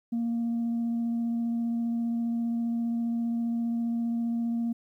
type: tone with vibrato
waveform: sine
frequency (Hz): 233.1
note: A#3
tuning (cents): 0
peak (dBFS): -24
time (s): 0.12-4.73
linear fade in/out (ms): 10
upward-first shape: triangle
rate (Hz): 15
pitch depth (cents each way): 10
effects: tanh soft clip ceiling -24 dBFS + 11-bit